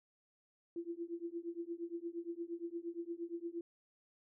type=tone with tremolo; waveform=sine; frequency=340 Hz; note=F4; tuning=46 cents flat; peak=-36 dBFS; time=0.76-3.61 s; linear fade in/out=2 ms; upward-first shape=triangle; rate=8.6 Hz; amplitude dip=100%; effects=none